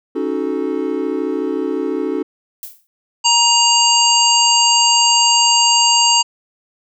triangle chord, D# half-diminished seventh, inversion third, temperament equal with one note detuned, 277.2 / 311.1 / 370 / 435.4 Hz, C#4 / D#4 / F#4 / A4, 0 / 0 / 0 / -18 cents, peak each -21 dBFS, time 0.15-2.23 s, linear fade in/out 10 ms
violet noise with exponential decay, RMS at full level -27 dBFS, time 2.63-2.87 s, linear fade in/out 0 ms, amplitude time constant 51 ms
harmonic tone, 939 Hz, A#5, 12 cents sharp, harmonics 1 / 3 / 5 / 7 / 8, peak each -15 / -15 / -16 / -20 / -18 dBFS, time 3.24-6.23 s, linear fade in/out 20 ms
effects none

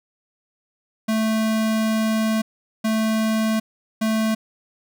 square tone bursts at uneven times, 220 Hz, A3, in tune, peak -19 dBFS, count 3, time 1.08-2.42 / 2.84-3.6 / 4.01-4.35 s, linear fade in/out 10 ms, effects none

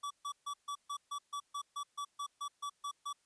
square tone bursts, 1148 Hz, D6, 40 cents flat, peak -38 dBFS, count 15, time 0.03-3.13 s, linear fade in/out 10 ms, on 76 ms, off 140 ms, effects white hiss -75 dBFS RMS until 3.25 s + resampled to 22050 Hz

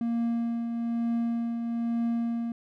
triangle tone with tremolo, 233.1 Hz, A#3, in tune, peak -22 dBFS, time 0.01-2.52 s, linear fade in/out 2 ms, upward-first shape triangle, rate 1.1 Hz, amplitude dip 45%, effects none

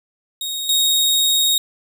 sawtooth tone pair in turn, 3753 / 3753 Hz, A#7 / A#7, +11 / +11 cents, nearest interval unison, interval 0 cents, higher neither, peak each -20 / -11 dBFS, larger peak second, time 0.41-0.69 / 0.69-1.58 s, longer second, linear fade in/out 2 ms, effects none

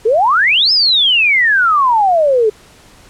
sine exponential two-way sweep, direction up then down, 415.3 to 5274 to 415.3 Hz, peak -8 dBFS, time 0.05-2.5 s, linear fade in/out 10 ms, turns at 0.72 s, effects pink hiss -43 dBFS RMS until 3.09 s + low-pass 10000 Hz 12 dB/octave

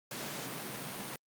pink high-pass noise, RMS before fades -41 dBFS, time 0.11-1.16 s, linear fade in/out 2 ms, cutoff 120 Hz, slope 96 dB/octave, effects Opus 48 kbps

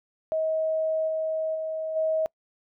sine tone with level steps, 635 Hz, D#5, 35 cents sharp, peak -23 / -25 / -28 / -22 dBFS, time 0.32-2.26 s, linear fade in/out 0 ms, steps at 1.07 / 1.54 / 1.95 s, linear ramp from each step 20 ms, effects noise-tail reverb RT60 0.1 s tail -26 dB re dry

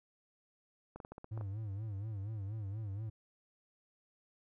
clicks, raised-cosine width 1 ms, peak -33 dBFS, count 8, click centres 0.96 / 1.002 / 1.049 / 1.12 / 1.181 / 1.244 / 1.376 / 1.411 s
triangle tone with vibrato, 103.83 Hz, G#2, in tune, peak -36 dBFS, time 1.31-3.1 s, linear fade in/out 10 ms, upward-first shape sine, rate 4.2 Hz, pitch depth 130 cents each way
effects none

